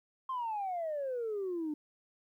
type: exponential sweep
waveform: sine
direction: down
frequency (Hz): 1068 to 293.7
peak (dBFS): -32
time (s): 0.29-1.74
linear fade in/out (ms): 5
effects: tanh soft clip ceiling -30 dBFS + 12-bit